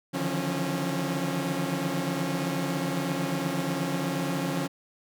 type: tone cluster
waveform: sawtooth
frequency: 145.1 / 153.8 / 168.2 / 176.3 / 273.3 Hz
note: D3 / D#3 / E3 / F3 / C#4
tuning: -21 / -20 / +35 / +17 / -24 cents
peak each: -32 / -33 / -32 / -28 / -27 dBFS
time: 0.13-4.68 s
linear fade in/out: 20 ms
effects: none